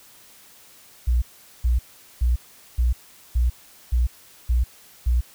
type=tone bursts; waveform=sine; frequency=60.4 Hz; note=B1; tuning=38 cents flat; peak=-16 dBFS; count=8; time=1.07-5.21 s; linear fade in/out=10 ms; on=150 ms; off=420 ms; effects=white hiss -50 dBFS RMS until 5.34 s